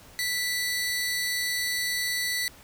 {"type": "tone pair together", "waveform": "sawtooth", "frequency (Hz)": [1975.5, 4435], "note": ["B6", "C#8"], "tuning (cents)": [0, 0], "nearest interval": "octave + major second", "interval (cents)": 1400, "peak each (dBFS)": [-24, -29], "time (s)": [0.19, 2.48], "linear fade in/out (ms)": 0, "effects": ["pink hiss -51 dBFS RMS until 2.63 s"]}